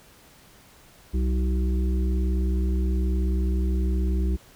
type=harmonic tone with a mistuned harmonic; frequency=63.7 Hz; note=C2; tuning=46 cents flat; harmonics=1 / 3 / 5 / 6; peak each=-21 / -31 / -35 / -37 dBFS; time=1.13-4.37 s; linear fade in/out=20 ms; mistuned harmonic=6; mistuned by=-22 cents; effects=pink hiss -53 dBFS RMS until 4.55 s